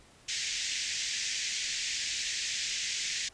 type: band-pass noise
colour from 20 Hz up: white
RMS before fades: -34 dBFS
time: 0.28-3.29 s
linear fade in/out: 10 ms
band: 1800 to 7200 Hz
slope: 48 dB/octave
effects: pink hiss -58 dBFS RMS until 3.33 s + resampled to 22050 Hz